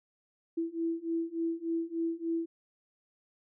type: beating tone pair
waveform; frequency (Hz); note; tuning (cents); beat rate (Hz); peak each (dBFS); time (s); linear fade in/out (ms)
sine; 329.6 / 333; E4 / E4; 0 / +18; 3.4; -34 / -33; 0.57-2.46; 10
effects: none